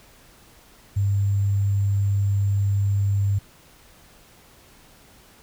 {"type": "tone with sample-and-hold", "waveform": "sine", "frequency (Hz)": 99.7, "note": "G2", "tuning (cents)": 30, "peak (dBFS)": -18, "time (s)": [0.96, 3.39], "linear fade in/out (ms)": 10, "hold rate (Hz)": 7350, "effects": ["pink hiss -52 dBFS RMS until 5.42 s"]}